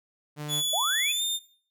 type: tone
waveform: sawtooth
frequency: 149.1 Hz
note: D3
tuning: 27 cents sharp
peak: -29 dBFS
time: 0.36-0.63 s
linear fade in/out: 50 ms
type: tone with pitch glide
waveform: sawtooth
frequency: 3424 to 3621 Hz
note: A7 to A7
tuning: -48 to +49 cents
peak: -23 dBFS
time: 0.48-1.4 s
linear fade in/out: 50 ms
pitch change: +97 cents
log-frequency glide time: 1.1-1.22 s
type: linear sweep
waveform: sine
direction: up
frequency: 587.3 to 2570 Hz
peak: -27 dBFS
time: 0.73-1.12 s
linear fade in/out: 5 ms
effects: noise-tail reverb RT60 0.5 s tail -18 dB re dry